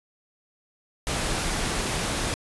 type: noise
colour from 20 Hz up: pink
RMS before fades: -27 dBFS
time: 1.07-2.34 s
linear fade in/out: 0 ms
effects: resampled to 24000 Hz

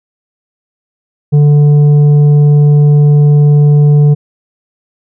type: tone with tanh clipping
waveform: sine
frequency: 146.83 Hz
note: D3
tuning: in tune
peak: -4 dBFS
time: 1.32-4.15 s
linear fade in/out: 20 ms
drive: 6 dB
effects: none

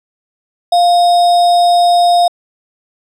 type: tone with sample-and-hold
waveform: sine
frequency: 700 Hz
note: F5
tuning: 4 cents sharp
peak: -6 dBFS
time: 0.72-2.28 s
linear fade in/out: 5 ms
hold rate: 4410 Hz
effects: low-pass 7000 Hz 12 dB/octave

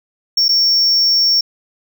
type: tone with dropouts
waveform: triangle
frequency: 5480 Hz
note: F8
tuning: 34 cents flat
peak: -9 dBFS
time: 0.37-1.41 s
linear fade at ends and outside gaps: 5 ms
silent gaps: 0.483-0.49 s
effects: none

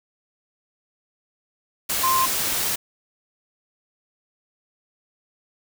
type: tone in noise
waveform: sine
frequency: 1046.5 Hz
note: C6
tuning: in tune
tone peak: -18 dBFS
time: 2.03-2.26 s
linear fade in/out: 10 ms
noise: white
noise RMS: -24 dBFS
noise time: 1.89-2.76 s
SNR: +3 dB
effects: none

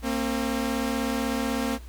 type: tone pair together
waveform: sawtooth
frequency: 230 / 266.1 Hz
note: A#3 / C4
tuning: -23 / +29 cents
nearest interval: minor third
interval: 252 cents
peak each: -24 dBFS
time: 0.02-1.79 s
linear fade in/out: 50 ms
effects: added 60 Hz sine -39 dBFS peak until 1.88 s + pink hiss -53 dBFS RMS until 1.88 s

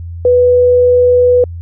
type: tone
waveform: sine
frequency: 493.9 Hz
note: B4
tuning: in tune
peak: -5 dBFS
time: 0.25-1.44 s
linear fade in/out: 2 ms
effects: added 85 Hz sine -22 dBFS peak until 1.61 s

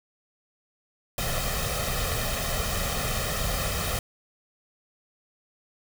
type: noise with comb filter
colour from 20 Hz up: pink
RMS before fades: -28 dBFS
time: 1.18-3.99 s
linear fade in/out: 2 ms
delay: 1.6 ms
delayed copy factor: +0.75
effects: none

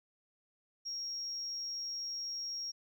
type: tone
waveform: sine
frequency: 5588 Hz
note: F8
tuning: in tune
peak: -36 dBFS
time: 0.85-2.72 s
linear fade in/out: 20 ms
effects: tanh soft clip ceiling -33 dBFS + 13-bit

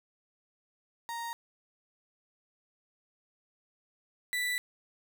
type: tone pair in turn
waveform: 35% pulse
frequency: 932.3 / 1975.5 Hz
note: A#5 / B6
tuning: 0 / 0 cents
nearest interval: octave + minor second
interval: 1300 cents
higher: second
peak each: -34 / -28 dBFS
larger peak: second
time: 1.09-1.33 / 4.33-4.58 s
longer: second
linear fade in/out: 0 ms
effects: none

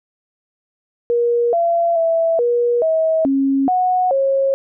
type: tone with pitch steps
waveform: sine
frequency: 474.8 / 680 / 660 / 479.3 / 642 / 272.5 / 734 / 543 Hz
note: A#4 / F5 / E5 / A#4 / E5 / C#4 / F#5 / C#5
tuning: +32 / -46 / +2 / +48 / -46 / -29 / -14 / -36 cents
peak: -13 dBFS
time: 1.1-4.54 s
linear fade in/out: 0 ms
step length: 430 ms
effects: none

